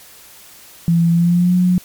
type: tone with pitch glide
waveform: sine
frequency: 168.5 to 180.59 Hz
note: E3 to F#3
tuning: +38 to -42 cents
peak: -10 dBFS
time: 0.88-1.78 s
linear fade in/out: 0 ms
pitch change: +120 cents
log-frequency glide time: 1.12-1.55 s
effects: white hiss -42 dBFS RMS until 1.84 s + MP3 96 kbps